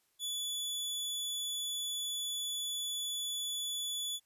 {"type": "tone", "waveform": "sawtooth", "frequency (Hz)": 3441, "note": "A7", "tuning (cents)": -39, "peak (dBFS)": -32, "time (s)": [0.19, 4.2], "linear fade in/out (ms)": 50, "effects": ["white hiss -75 dBFS RMS until 4.25 s", "resampled to 32000 Hz"]}